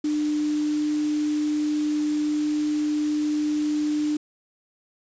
sine tone in noise, 300.1 Hz, D4, 38 cents sharp, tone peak -21 dBFS, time 0.04-4.17 s, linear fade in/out 5 ms, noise white, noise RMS -39 dBFS, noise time 0.04-4.17 s, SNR +15 dB, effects resampled to 16000 Hz

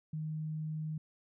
sine tone, 155.56 Hz, D#3, in tune, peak -35 dBFS, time 0.13-0.98 s, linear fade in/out 5 ms, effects none

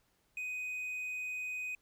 triangle tone, 2500 Hz, D#7, 8 cents sharp, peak -35 dBFS, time 0.37-1.75 s, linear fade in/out 2 ms, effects pink hiss -74 dBFS RMS until 1.81 s

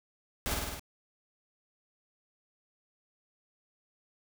pink noise with echo, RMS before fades -33 dBFS, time 0.46-0.54 s, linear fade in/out 0 ms, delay 51 ms, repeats 5, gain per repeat -2 dB, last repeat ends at 0.795 s, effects none

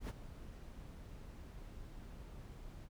brown noise with ADSR envelope, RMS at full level -38 dBFS, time 0-2.89 s, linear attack 88 ms, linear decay 31 ms, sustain -13 dB, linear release 50 ms, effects none

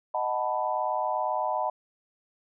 sine chord, B dominant seventh, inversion first, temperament equal, 622.3 / 740 / 880 / 987.8 Hz, D#5 / F#5 / A5 / B5, 0 / 0 / 0 / 0 cents, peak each -31 dBFS, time 0.14-1.7 s, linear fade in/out 5 ms, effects none

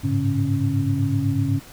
sine tone cluster, 101.5 / 109.5 / 140.3 / 275.5 Hz, G#2 / A2 / C#3 / C#4, -39 / -8 / +21 / -11 cents, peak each -24 dBFS, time 0.03-1.6 s, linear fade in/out 20 ms, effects pink hiss -44 dBFS RMS until 1.72 s

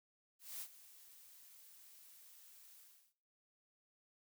blue noise with ADSR envelope, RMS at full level -45 dBFS, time 0.39-3.14 s, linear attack 220 ms, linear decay 63 ms, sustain -16 dB, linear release 350 ms, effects noise-tail reverb RT60 0.5 s tail -18 dB re dry

